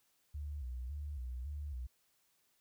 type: tone with vibrato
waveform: sine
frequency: 67.5 Hz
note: C#2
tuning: 45 cents flat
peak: -39 dBFS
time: 0.34-1.87 s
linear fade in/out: 10 ms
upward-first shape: square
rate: 1.8 Hz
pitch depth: 140 cents each way
effects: white hiss -75 dBFS RMS until 2.6 s